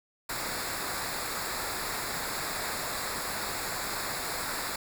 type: noise with comb filter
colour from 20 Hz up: pink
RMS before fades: -34 dBFS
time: 0.29-4.76 s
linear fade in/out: 5 ms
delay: 0.33 ms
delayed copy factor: -0.75
effects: none